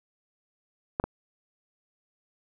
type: clicks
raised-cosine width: 1 ms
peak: -12 / -14 dBFS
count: 2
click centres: 0.999 / 1.04 s
effects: none